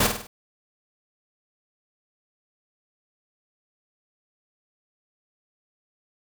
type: noise with echo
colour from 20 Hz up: pink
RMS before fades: -20 dBFS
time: 0-0.07 s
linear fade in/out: 5 ms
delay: 50 ms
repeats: 4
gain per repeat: -6 dB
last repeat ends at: 0.27 s
effects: none